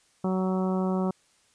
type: harmonic tone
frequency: 187 Hz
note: F#3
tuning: 19 cents sharp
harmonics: 1 / 2 / 3 / 4 / 5 / 6 / 7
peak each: -25 / -31 / -35 / -37 / -39 / -41 / -42 dBFS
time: 0.24-1.11 s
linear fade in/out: 5 ms
effects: white hiss -64 dBFS RMS until 1.54 s + resampled to 22050 Hz

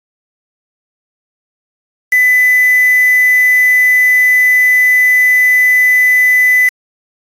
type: tone with quantisation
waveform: sine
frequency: 2000 Hz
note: B6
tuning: 21 cents sharp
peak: -6 dBFS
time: 2.12-6.69 s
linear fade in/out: 5 ms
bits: 3
effects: AAC 64 kbps

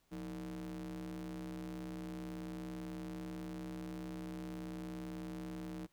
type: ring-modulated tone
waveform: square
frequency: 69.3 Hz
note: C#2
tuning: in tune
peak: -40 dBFS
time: 0.11-5.87 s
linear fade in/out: 20 ms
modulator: 247 Hz
effects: pink hiss -75 dBFS RMS until 5.92 s

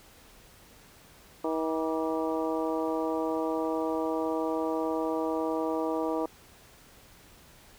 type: harmonic tone with a mistuned harmonic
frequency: 159.9 Hz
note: D#3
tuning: 48 cents sharp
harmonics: 2 / 3 / 4 / 5 / 6 / 7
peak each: -31 / -32 / -34 / -39 / -37 / -40 dBFS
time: 1.44-6.26 s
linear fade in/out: 5 ms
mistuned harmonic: 7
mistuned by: +77 cents
effects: pink hiss -55 dBFS RMS until 7.78 s

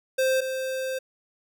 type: tone pair in turn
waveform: square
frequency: 523.3 / 523.3 Hz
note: C5 / C5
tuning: 0 / 0 cents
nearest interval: unison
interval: 0 cents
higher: neither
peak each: -21 / -28 dBFS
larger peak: first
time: 0.18-0.41 / 0.41-0.99 s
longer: second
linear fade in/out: 10 ms
effects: none

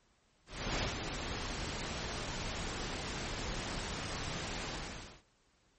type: noise with ADSR envelope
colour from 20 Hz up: pink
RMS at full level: -33 dBFS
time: 0.46-5.23 s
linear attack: 340 ms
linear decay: 130 ms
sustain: -6 dB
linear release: 550 ms
effects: pink hiss -71 dBFS RMS until 5.78 s + MP3 32 kbps

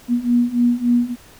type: beating tone pair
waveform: sine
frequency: 239.1 / 242.6 Hz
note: A#3 / B3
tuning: +44 / -31 cents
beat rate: 3.5 Hz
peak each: -18 / -16 dBFS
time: 0.08-1.16 s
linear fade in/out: 50 ms
effects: pink hiss -46 dBFS RMS until 1.39 s

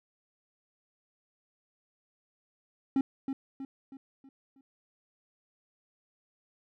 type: tone with echo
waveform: triangle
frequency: 270 Hz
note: C#4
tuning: 45 cents flat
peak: -21 dBFS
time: 2.96-3.01 s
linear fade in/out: 2 ms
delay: 320 ms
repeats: 5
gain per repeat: -7 dB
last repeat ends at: 4.61 s
effects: none

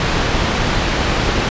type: low-pass noise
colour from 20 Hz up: pink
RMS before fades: -17 dBFS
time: 0-1.49 s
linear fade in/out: 2 ms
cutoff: 4200 Hz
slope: 12 dB/octave
effects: resampled to 16000 Hz

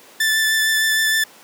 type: tone with vibrato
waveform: sawtooth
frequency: 1760 Hz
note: A6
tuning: in tune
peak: -12 dBFS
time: 0.2-1.24 s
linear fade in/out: 5 ms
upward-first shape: triangle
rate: 6.5 Hz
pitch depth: 16 cents each way
effects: pink hiss -45 dBFS RMS until 1.43 s + high-pass 300 Hz 12 dB/octave

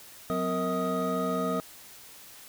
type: tone cluster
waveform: triangle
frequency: 182.6 / 256.4 / 462.3 / 638 / 1250 Hz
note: F#3 / C4 / A#4 / D#5 / D#6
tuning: -23 / -35 / -14 / +43 / +8 cents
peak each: -31 dBFS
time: 0.3-1.6 s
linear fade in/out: 0 ms
effects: white hiss -49 dBFS RMS until 2.48 s

